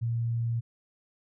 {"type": "tone", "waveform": "sine", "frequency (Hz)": 116.54, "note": "A#2", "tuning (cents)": 0, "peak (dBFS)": -26, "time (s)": [0.01, 0.61], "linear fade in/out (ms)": 20, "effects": []}